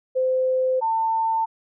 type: tone pair in turn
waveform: sine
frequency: 516 / 897 Hz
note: C5 / A5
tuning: -24 / +33 cents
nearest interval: minor seventh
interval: 957 cents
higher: second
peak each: -18 / -19 dBFS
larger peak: first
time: 0.15-0.81 / 0.81-1.46 s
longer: first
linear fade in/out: 20 ms
effects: none